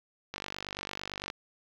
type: click train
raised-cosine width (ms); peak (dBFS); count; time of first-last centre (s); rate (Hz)
0.2; -18; 48; 0.34-1.301; 48.9
effects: low-pass 5000 Hz 12 dB/octave + 8-bit